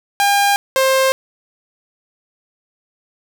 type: tone pair in turn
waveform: sawtooth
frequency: 805 / 529.4 Hz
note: G5 / C5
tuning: +46 / +20 cents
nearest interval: perfect fifth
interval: 726 cents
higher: first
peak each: -8 / -8 dBFS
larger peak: neither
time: 0.2-0.56 / 0.76-1.12 s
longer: neither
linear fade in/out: 0 ms
effects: 8-bit